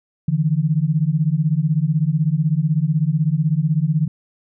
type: beating tone pair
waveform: sine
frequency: 147.2 / 163.2 Hz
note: D3 / E3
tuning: +4 / -17 cents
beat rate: 16 Hz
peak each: -18 / -18 dBFS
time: 0.28-4.08 s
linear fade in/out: 5 ms
effects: none